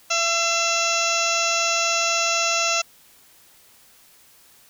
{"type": "harmonic tone with a mistuned harmonic", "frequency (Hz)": 672, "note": "E5", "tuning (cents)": 33, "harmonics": [1, 2, 3, 4, 5, 6, 7, 8, 9, 10], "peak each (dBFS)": [-27, -26, -34, -24, -33, -30, -37, -29, -28, -29], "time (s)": [0.1, 2.82], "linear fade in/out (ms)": 10, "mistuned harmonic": 3, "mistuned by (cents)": 37, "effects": ["white hiss -53 dBFS RMS until 4.69 s"]}